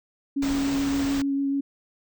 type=tone with vibrato; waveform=sine; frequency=277.2 Hz; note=C#4; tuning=in tune; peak=-22 dBFS; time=0.36-1.61 s; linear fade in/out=10 ms; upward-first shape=sine; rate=6.9 Hz; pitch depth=11 cents each way
type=band-stop noise; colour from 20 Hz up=pink; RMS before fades=-33 dBFS; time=0.42-1.22 s; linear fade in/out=5 ms; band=8500 to 15000 Hz; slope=96 dB/octave
effects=none